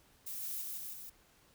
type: noise with echo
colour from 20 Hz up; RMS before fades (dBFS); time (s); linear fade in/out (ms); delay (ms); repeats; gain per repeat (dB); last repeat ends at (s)
violet; -42; 0.26-0.62; 10; 160; 3; -2; 1.1
effects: pink hiss -66 dBFS RMS until 1.54 s